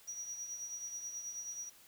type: tone with tremolo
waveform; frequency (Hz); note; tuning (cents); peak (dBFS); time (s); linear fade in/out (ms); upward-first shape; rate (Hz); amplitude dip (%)
sine; 5790; F#8; -38; -36; 0.07-1.7; 20; triangle; 9.3; 70
effects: tanh soft clip ceiling -38 dBFS + white hiss -61 dBFS RMS until 1.87 s